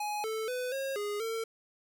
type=tone with pitch steps; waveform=square; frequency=837 / 440.3 / 501 / 541 / 412.8 / 451.8 Hz; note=G#5 / A4 / B4 / C#5 / G#4 / A4; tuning=+13 / +1 / +25 / -42 / -10 / +46 cents; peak=-33 dBFS; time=0-1.44 s; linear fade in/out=5 ms; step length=240 ms; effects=none